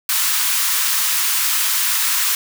white high-pass noise, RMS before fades -18 dBFS, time 0.09-2.35 s, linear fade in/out 2 ms, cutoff 950 Hz, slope 48 dB/octave, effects none

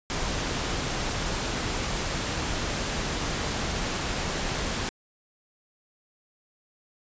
pink noise, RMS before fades -29 dBFS, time 0.1-4.89 s, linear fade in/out 0 ms, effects resampled to 16000 Hz

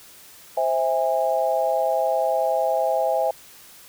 sine chord, C augmented, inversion none, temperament just, 523.3 / 654.1 / 817.6 Hz, C5 / E5 / G#5, 0 / -14 / -27 cents, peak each -24 / -22 / -24 dBFS, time 0.57-3.31 s, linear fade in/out 5 ms, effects white hiss -47 dBFS RMS until 3.88 s

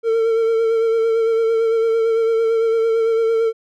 triangle tone with vibrato, 452.7 Hz, A4, 49 cents sharp, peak -12 dBFS, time 0.03-3.53 s, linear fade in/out 50 ms, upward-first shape sine, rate 8.9 Hz, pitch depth 27 cents each way, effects none

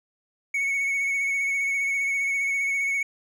triangle tone with vibrato, 2217 Hz, C#7, in tune, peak -21 dBFS, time 0.54-3.03 s, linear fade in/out 5 ms, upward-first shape sine, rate 15 Hz, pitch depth 23 cents each way, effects none

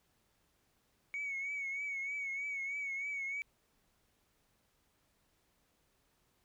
sine tone with vibrato, 2230 Hz, C#7, 10 cents sharp, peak -35 dBFS, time 1.14-3.42 s, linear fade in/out 0 ms, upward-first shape triangle, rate 3.2 Hz, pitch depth 63 cents each way, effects tanh soft clip ceiling -33 dBFS + pink hiss -75 dBFS RMS until 6.44 s

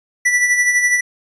square tone with tremolo, 1966 Hz, B6, 8 cents flat, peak -11 dBFS, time 0.25-1.01 s, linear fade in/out 10 ms, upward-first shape sine, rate 12 Hz, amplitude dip 50%, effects resampled to 22050 Hz

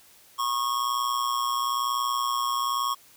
square tone with amplitude modulation, 1095 Hz, C#6, 22 cents flat, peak -22 dBFS, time 0.38-2.95 s, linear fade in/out 20 ms, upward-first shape sine, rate 121 Hz, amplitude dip 70%, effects white hiss -55 dBFS RMS until 3.16 s

